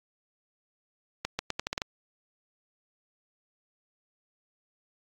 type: accelerating click train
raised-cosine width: 0.2 ms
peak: -12 dBFS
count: 8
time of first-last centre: 1.25-1.818 s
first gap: 140 ms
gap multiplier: 0.81
effects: AAC 48 kbps